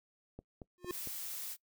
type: click train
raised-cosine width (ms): 2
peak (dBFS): -33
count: 4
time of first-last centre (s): 0.39-1.073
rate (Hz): 4.39
type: tone with exponential growth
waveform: square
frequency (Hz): 357.6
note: F4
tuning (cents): +41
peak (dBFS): -33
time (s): 0.78-0.91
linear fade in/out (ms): 0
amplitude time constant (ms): 28
type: noise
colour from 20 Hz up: blue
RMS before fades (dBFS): -42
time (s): 0.9-1.57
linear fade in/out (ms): 50
effects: noise-tail reverb RT60 0.1 s tail -22 dB re dry